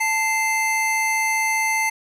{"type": "tone pair together", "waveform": "square", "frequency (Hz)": [880, 2085], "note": ["A5", "C7"], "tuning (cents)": [0, -7], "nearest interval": "octave + minor third", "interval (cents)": 1493, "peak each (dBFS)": [-24, -21], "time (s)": [0, 1.9], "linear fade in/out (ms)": 10, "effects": ["resampled to 32000 Hz", "9-bit"]}